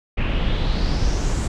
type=noise with low-pass filter sweep; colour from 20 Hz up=brown; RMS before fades=-20 dBFS; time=0.17-1.48 s; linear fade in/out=10 ms; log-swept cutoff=2500 to 8100 Hz; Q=3.9; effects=none